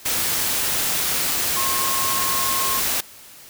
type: tone in noise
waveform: sine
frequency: 1075 Hz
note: C6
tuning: 47 cents sharp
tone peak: -25 dBFS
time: 1.56-2.8 s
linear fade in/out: 10 ms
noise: white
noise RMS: -22 dBFS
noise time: 0.05-3.01 s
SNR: -6 dB
effects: white hiss -44 dBFS RMS until 3.49 s